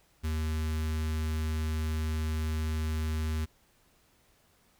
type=tone with notch filter; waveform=square; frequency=78.3 Hz; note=D#2; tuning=11 cents sharp; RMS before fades=-31 dBFS; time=0.23-3.46 s; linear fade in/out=20 ms; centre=630 Hz; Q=0.87; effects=pink hiss -66 dBFS RMS until 4.79 s